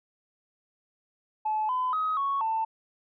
sine tone with pitch steps, 862 / 1012 / 1264 / 1108 / 890 Hz, A5 / B5 / D#6 / C#6 / A5, -36 / +42 / +27 / -1 / +20 cents, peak -24 dBFS, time 1.45-2.65 s, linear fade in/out 10 ms, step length 240 ms, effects tanh soft clip ceiling -20 dBFS

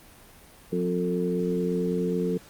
harmonic tone with a mistuned harmonic, 89.2 Hz, F2, 37 cents sharp, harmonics 2 / 3 / 4 / 5, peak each -27 / -33 / -31 / -28 dBFS, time 0.72-2.38 s, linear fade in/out 10 ms, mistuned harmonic 3, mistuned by -27 cents, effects pink hiss -51 dBFS RMS until 2.49 s + Opus 32 kbps

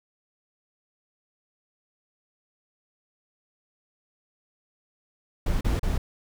brown noise bursts, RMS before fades -24 dBFS, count 3, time 5.46-5.98 s, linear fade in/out 5 ms, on 150 ms, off 35 ms, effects none

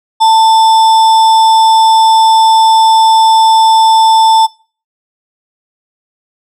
sine tone with sample-and-hold, 890 Hz, A5, 20 cents sharp, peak -3 dBFS, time 0.2-4.47 s, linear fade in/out 20 ms, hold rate 4410 Hz, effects noise-tail reverb RT60 0.4 s tail -23 dB re dry + low-pass 7000 Hz 12 dB/octave

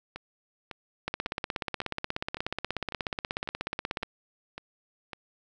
two click trains, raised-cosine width 0.3 ms, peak -14 / -22 dBFS, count 50 / 10, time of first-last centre 1.08-4.032 / 0.16-5.132 s, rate 16.6 / 1.81 Hz, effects none

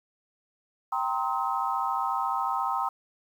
sine chord, C minor seventh, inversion second, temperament equal with one note detuned, 784 / 932.3 / 1046.5 / 1277.3 Hz, G5 / Bb5 / C6 / Eb6, 0 / 0 / 0 / +45 cents, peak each -31 dBFS, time 0.92-2.89 s, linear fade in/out 5 ms, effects 9-bit

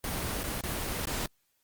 pink noise with dropouts, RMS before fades -33 dBFS, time 0.04-1.26 s, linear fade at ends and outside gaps 1 ms, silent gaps 0.433-0.439 / 0.61-0.637 / 1.055-1.071 s, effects white hiss -74 dBFS RMS until 1.63 s + Opus 24 kbps

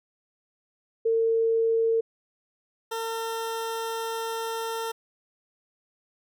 sine / 20% pulse tone pair in turn, 453.5 / 453.5 Hz, A#4 / A#4, -48 / -48 cents, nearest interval unison, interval 0 cents, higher neither, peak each -20 / -24 dBFS, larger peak first, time 1.05-2.01 / 2.91-4.92 s, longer second, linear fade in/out 10 ms, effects none

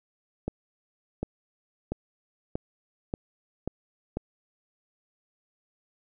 accelerating click train, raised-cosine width 2 ms, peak -16 dBFS, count 7, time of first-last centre 0.48-4.17 s, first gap 750 ms, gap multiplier 0.92, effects none

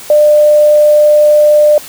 sine tone, 598 Hz, D5, 31 cents sharp, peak -3 dBFS, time 0.1-1.78 s, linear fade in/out 2 ms, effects white hiss -30 dBFS RMS until 1.88 s

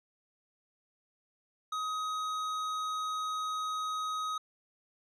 square tone, 1260 Hz, D#6, 21 cents sharp, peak -33 dBFS, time 1.72-4.38 s, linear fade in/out 5 ms, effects low-pass 6000 Hz 12 dB/octave

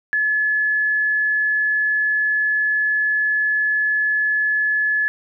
sine tone, 1713 Hz, A6, 47 cents flat, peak -16 dBFS, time 0.13-5.08 s, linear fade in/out 0 ms, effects none

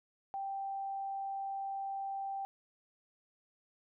sine tone, 784 Hz, G5, in tune, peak -36 dBFS, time 0.34-2.45 s, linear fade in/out 0 ms, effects none

